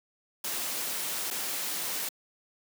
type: noise with dropouts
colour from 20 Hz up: white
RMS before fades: -33 dBFS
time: 0.44-2.09 s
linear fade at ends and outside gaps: 5 ms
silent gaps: 1.304-1.309 s
effects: high-pass 200 Hz 12 dB/octave